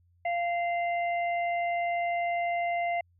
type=harmonic tone; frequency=693 Hz; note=F5; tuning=14 cents flat; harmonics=1 / 3 / 4; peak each=-27 / -34 / -47 dBFS; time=0.25-3.01 s; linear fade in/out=5 ms; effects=added 87 Hz sine -62 dBFS peak until 3.19 s